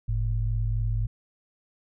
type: tone pair together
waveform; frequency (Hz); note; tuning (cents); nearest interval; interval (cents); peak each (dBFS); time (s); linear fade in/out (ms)
sine; 46.25 / 110; F#1 / A2; 0 / 0; octave + minor third; 1500; -26; 0.08-1.07; 10
effects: none